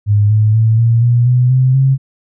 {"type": "tone with pitch steps", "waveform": "sine", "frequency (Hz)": [103.6, 107.5, 111.55, 115.75, 120.11, 124.63, 129.33, 134.2], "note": ["G#2", "A2", "A2", "A#2", "B2", "B2", "C3", "C3"], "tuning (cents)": [-4, -40, 24, -12, -48, 16, -20, 44], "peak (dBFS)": -7, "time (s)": [0.06, 1.98], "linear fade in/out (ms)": 50, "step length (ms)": 240, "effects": []}